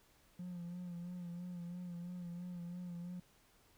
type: tone with vibrato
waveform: triangle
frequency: 175.8 Hz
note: F3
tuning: 12 cents sharp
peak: -40 dBFS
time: 0.39-3.2 s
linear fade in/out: 5 ms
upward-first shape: sine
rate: 3 Hz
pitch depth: 41 cents each way
effects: tanh soft clip ceiling -37 dBFS + pink hiss -69 dBFS RMS until 3.77 s